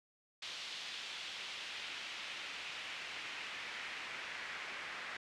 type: noise with band-pass filter sweep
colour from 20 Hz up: pink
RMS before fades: -45 dBFS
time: 0.42-5.17 s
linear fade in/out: 5 ms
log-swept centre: 3500 to 1900 Hz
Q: 1.6
effects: low-pass 7000 Hz 12 dB/octave